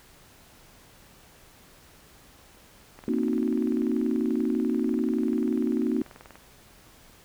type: click train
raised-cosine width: 0.5 ms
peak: -30 dBFS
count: 70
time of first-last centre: 2.99-6.356 s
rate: 20.5 Hz
type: chord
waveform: sine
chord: C half-diminished seventh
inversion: third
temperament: equal with one note detuned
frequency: 233.1 / 264.7 / 311.1 / 370 Hz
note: Bb3 / C4 / Eb4 / Gb4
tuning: 0 / +20 / 0 / 0 cents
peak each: -27 / -28 / -29 / -31 dBFS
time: 3.08-6.02 s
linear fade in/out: 2 ms
effects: pink hiss -54 dBFS RMS until 7.24 s